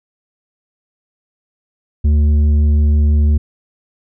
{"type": "tone with tanh clipping", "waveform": "sine", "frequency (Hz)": 74.5, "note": "D2", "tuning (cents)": 25, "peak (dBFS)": -10, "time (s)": [2.04, 3.38], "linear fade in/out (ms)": 10, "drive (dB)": 7, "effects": []}